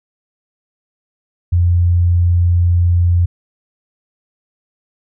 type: tone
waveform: sine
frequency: 87.3 Hz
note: F2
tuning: in tune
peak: -9 dBFS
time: 1.52-3.26 s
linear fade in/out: 10 ms
effects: none